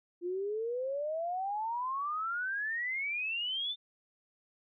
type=exponential sweep; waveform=sine; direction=up; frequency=343.2 to 3594 Hz; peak=-32 dBFS; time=0.21-3.76 s; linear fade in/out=50 ms; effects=none